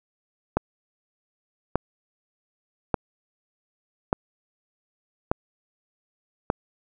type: click train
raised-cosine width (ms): 1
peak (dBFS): -6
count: 6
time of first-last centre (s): 0.57-6.501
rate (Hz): 0.843
effects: none